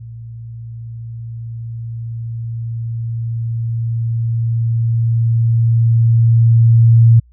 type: tone with level ramp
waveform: sine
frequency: 115.2 Hz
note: A#2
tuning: 20 cents flat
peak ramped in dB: -29 to -4 dBFS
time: 0-7.2 s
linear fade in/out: 10 ms
effects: added 60 Hz sine -44 dBFS peak until 7.32 s